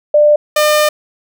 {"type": "tone pair in turn", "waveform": ["sine", "sawtooth"], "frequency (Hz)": [595, 603.7], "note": ["D5", "D5"], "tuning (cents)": [22, 48], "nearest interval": "unison", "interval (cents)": 26, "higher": "second", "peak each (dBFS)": -5, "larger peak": "neither", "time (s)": [[0.14, 0.36], [0.56, 0.89]], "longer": "second", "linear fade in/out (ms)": 5, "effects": []}